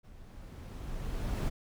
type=noise with level ramp; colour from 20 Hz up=brown; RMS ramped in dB=-53 to -30 dBFS; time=0.03-1.5 s; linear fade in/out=20 ms; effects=none